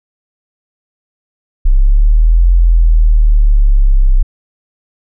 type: exponential two-way sweep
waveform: sine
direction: up then down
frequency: 31.81 to 43.65 to 31.81 Hz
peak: -4 dBFS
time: 1.65-4.23 s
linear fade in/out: 10 ms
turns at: 2.48 s
effects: none